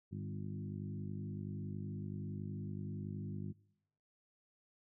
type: harmonic tone with a mistuned harmonic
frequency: 50.7 Hz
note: G#1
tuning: 41 cents flat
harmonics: 2 / 3 / 4 / 5 / 6 / 7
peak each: -44 / -45 / -46 / -52 / -56 / -55 dBFS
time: 0.11-3.53 s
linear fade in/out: 20 ms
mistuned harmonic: 4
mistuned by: -26 cents
effects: noise-tail reverb RT60 0.8 s tail -23 dB re dry

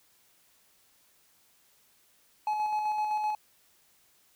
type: tone with tremolo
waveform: triangle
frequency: 850 Hz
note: G#5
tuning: 40 cents sharp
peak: -24 dBFS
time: 2.47-3.35 s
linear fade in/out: 2 ms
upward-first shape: square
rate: 7.8 Hz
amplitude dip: 30%
effects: white hiss -65 dBFS RMS until 4.35 s

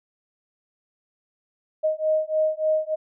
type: beating tone pair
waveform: sine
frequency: 622.3 / 625.7 Hz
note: D#5 / D#5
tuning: 0 / +10 cents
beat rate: 3.4 Hz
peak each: -23 dBFS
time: 1.83-2.96 s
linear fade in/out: 20 ms
effects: none

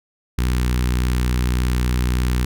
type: tone with notch filter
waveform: sawtooth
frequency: 61.74 Hz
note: B1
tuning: in tune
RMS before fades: -19 dBFS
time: 0.38-2.45 s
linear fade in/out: 5 ms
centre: 620 Hz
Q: 0.73
effects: none

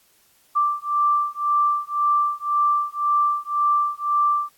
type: beating tone pair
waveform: sine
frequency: 1174.7 / 1176.6 Hz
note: D6 / D6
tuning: 0 / +3 cents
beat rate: 1.9 Hz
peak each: -21 dBFS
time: 0.55-4.5 s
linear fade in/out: 20 ms
effects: white hiss -59 dBFS RMS until 4.57 s + AAC 64 kbps

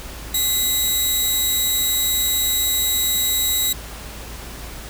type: tone pair together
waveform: 10% pulse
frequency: 2037 / 3845 Hz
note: C7 / B7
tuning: -47 / -47 cents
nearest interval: major seventh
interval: 1100 cents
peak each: -21 / -10 dBFS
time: 0.34-3.73 s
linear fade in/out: 5 ms
effects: added 55 Hz sine -36 dBFS peak until 4.89 s + pink hiss -36 dBFS RMS until 4.89 s

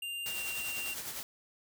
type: tone with pitch glide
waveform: square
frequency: 2794 to 2767 Hz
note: F7 to F7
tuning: 0 to -17 cents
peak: -37 dBFS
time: 0.02-0.94 s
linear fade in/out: 5 ms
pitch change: -17 cents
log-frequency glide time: 0.31-0.38 s
type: noise with tremolo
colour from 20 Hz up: white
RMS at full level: -39 dBFS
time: 0.26-1.23 s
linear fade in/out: 0 ms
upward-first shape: sine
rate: 10 Hz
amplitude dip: 45%
effects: none

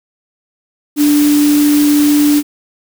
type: tone in noise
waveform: sine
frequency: 293.7 Hz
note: D4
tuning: in tune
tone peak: -7 dBFS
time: 0.96-2.43 s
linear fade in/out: 50 ms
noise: white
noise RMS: -21 dBFS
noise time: 0.96-2.43 s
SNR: +11 dB
effects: none

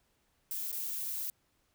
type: noise with dropouts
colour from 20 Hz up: violet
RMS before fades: -37 dBFS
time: 0.51-1.3 s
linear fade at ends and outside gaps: 0 ms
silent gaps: 0.716-0.727 s
effects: pink hiss -74 dBFS RMS until 1.74 s

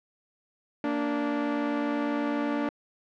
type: tone pair together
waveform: sawtooth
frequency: 231.6 / 291.5 Hz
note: A#3 / D4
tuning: -11 / -13 cents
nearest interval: major third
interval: 398 cents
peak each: -28 / -23 dBFS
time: 0.84-2.69 s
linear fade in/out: 2 ms
effects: low-pass 2000 Hz 12 dB/octave

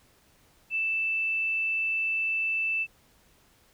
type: tone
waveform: sine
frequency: 2646 Hz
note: E7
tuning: 6 cents sharp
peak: -25 dBFS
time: 0.7-2.87 s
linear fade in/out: 50 ms
effects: pink hiss -62 dBFS RMS until 3.73 s

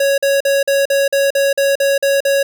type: tone bursts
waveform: square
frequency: 554.4 Hz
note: C#5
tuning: in tune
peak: -12 dBFS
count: 11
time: 0-2.43 s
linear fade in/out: 5 ms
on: 180 ms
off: 45 ms
effects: none

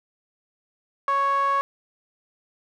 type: tone with band-pass filter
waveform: sawtooth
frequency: 554.4 Hz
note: C#5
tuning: in tune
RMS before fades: -22 dBFS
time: 1.08-1.61 s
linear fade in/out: 0 ms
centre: 1200 Hz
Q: 6.8
effects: none

